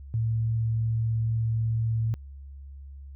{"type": "tone", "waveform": "sine", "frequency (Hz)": 112.8, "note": "A2", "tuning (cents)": 44, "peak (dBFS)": -23, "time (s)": [0.14, 2.14], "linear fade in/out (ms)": 0, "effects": ["added 69 Hz sine -40 dBFS peak until 3.15 s"]}